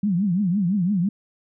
sine tone with vibrato, 189 Hz, F#3, 37 cents sharp, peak -18 dBFS, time 0.03-1.09 s, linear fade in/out 5 ms, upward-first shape triangle, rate 5.9 Hz, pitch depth 240 cents each way, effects none

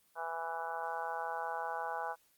harmonic tone, 165.3 Hz, E3, 5 cents sharp, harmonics 3 / 4 / 5 / 6 / 7 / 8 / 9, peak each -46 / -44 / -39 / -43 / -46 / -49 / -44 dBFS, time 0.15-2.16 s, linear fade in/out 50 ms, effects white hiss -70 dBFS RMS until 2.37 s + Opus 24 kbps

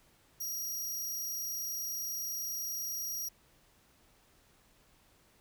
20% pulse tone, 5710 Hz, F8, 37 cents sharp, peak -30 dBFS, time 0.4-3.29 s, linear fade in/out 10 ms, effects pink hiss -66 dBFS RMS until 5.4 s

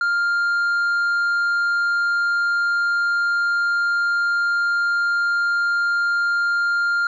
sine tone with tanh clipping, 1400 Hz, F6, 4 cents sharp, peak -18 dBFS, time 0.01-7.07 s, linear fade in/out 2 ms, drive 4 dB, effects none

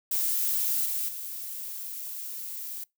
violet noise with level steps, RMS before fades -27 / -30 / -37 dBFS, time 0.11-2.84 s, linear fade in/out 5 ms, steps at 0.85 / 1.08 s, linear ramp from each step 10 ms, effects noise-tail reverb RT60 0.2 s tail -25 dB re dry

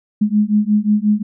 sine beating tone pair, 207.2 / 212.8 Hz, G#3 / G#3, -4 / +42 cents, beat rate 5.6 Hz, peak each -15 dBFS, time 0.21-1.23 s, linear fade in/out 10 ms, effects none

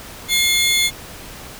sawtooth tone pair together, 2137 / 3460 Hz, C7 / A7, +36 / -30 cents, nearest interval minor sixth, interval 834 cents, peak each -14 dBFS, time 0.28-0.91 s, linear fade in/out 50 ms, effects pink hiss -36 dBFS RMS until 1.59 s

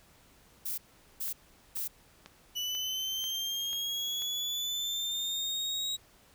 violet noise bursts, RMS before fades -35 dBFS, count 3, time 0.65-1.88 s, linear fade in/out 10 ms, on 130 ms, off 420 ms
click train, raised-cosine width 0.2 ms, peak -29 dBFS, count 7, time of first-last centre 1.28-4.221 s, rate 2.04 Hz
35% pulse linear sweep, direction up, 2953 to 3824 Hz, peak -30 dBFS, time 2.55-5.97 s, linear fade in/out 20 ms
effects pink hiss -61 dBFS RMS until 6.34 s

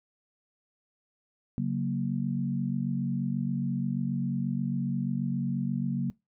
sine chord, F# major, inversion second, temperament equal, 138.59 / 185 / 233.1 Hz, C#3 / F#3 / A#3, 0 / 0 / 0 cents, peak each -31 dBFS, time 1.58-6.1 s, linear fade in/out 0 ms, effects noise-tail reverb RT60 0.2 s tail -23 dB re dry

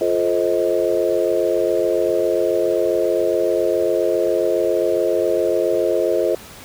sine chord, F dominant seventh, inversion none, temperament just, 349.2 / 436.5 / 523.8 / 628.6 Hz, F4 / A4 / C5 / Eb5, 0 / -14 / +2 / +18 cents, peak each -21 dBFS, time 0.01-6.35 s, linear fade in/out 2 ms, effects pink hiss -39 dBFS RMS until 6.64 s + high-pass 60 Hz 12 dB/octave

